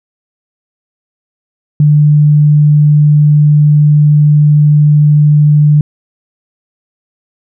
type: tone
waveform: sine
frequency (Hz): 148.9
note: D3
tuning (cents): +24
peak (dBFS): -3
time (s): 1.8-5.81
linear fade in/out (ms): 2
effects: none